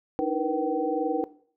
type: tone cluster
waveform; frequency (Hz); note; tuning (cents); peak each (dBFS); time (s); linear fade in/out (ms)
sine; 298.8 / 320.7 / 473.6 / 496.4 / 769; D4 / E4 / A#4 / B4 / G5; +30 / -48 / +27 / +9 / -33; -30; 0.19-1.24; 0
effects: noise-tail reverb RT60 0.5 s tail -18 dB re dry